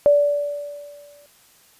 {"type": "tone with exponential decay", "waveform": "sine", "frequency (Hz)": 580, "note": "D5", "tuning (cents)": -22, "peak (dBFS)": -9, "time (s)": [0.06, 1.26], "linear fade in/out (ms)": 0, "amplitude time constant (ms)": 260, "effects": ["white hiss -54 dBFS RMS until 1.79 s", "resampled to 32000 Hz"]}